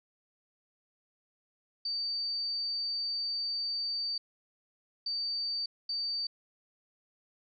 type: tone bursts at uneven times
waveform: sine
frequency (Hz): 4610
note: D8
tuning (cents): -33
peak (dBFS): -31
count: 3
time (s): 1.85-4.18 / 5.06-5.66 / 5.89-6.27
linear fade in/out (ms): 5
effects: none